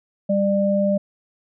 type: tone pair together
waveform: sine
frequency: 198.31 / 597 Hz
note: G3 / D5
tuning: +20 / +28 cents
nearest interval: octave + perfect fifth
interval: 1908 cents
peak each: -19 dBFS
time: 0.29-0.98 s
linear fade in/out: 10 ms
effects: none